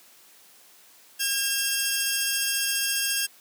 10% pulse tone pair together, 1621.9 / 2708 Hz, G#6 / E7, -41 / +46 cents, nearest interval major sixth, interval 887 cents, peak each -18 / -18 dBFS, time 1.19-3.27 s, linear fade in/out 20 ms, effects white hiss -54 dBFS RMS until 3.4 s + high-pass 200 Hz 12 dB/octave

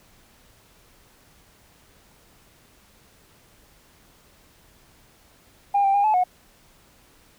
sine tone with pitch steps, 805 / 786 / 808 / 860 / 729 Hz, G5 / G5 / G#5 / A5 / F#5, +46 / +4 / -48 / -40 / -26 cents, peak -15 dBFS, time 5.74-6.24 s, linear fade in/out 10 ms, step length 100 ms, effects tanh soft clip ceiling -13 dBFS + pink hiss -56 dBFS RMS until 7.38 s

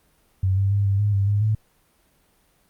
sine tone with pitch steps, 94.7 / 98.1 / 100.8 / 98.7 / 103.5 / 98.9 / 102.5 / 108 Hz, F#2 / G2 / G2 / G2 / G#2 / G2 / G#2 / A2, +41 / +2 / +49 / +12 / -5 / +16 / -22 / -32 cents, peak -17 dBFS, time 0.43-1.55 s, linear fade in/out 5 ms, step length 140 ms, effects pink hiss -62 dBFS RMS until 2.69 s + Opus 32 kbps

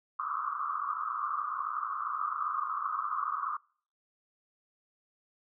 pink band-pass noise, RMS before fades -34 dBFS, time 0.19-3.57 s, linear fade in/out 5 ms, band 1100 to 1300 Hz, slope 96 dB/octave, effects noise-tail reverb RT60 0.5 s tail -26 dB re dry

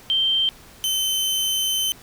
sine / sawtooth tone pair in turn, 3136 / 3070 Hz, G7 / G7, 0 / -37 cents, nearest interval unison, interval 37 cents, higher first, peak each -17 dBFS, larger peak neither, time 0.1-0.49 / 0.84-1.92 s, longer second, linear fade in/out 0 ms, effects pink hiss -47 dBFS RMS until 2.02 s

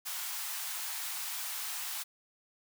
white high-pass noise, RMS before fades -38 dBFS, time 0.05-2.04 s, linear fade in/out 20 ms, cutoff 730 Hz, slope 48 dB/octave, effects none

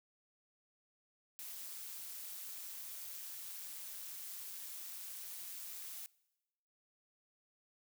blue noise with amplitude modulation, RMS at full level -45 dBFS, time 1.39-6.06 s, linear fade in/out 0 ms, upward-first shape sine, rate 187 Hz, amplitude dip 50%, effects noise-tail reverb RT60 1.0 s tail -23 dB re dry

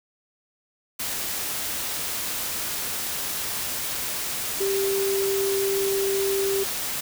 sine tone in noise, 392 Hz, G4, in tune, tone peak -22 dBFS, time 4.6-6.64 s, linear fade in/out 10 ms, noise white, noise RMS -29 dBFS, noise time 0.99-7.01 s, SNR +4 dB, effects none

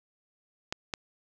clicks, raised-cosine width 0.2 ms, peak -14 dBFS, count 2, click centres 0.725 / 0.938 s, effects none

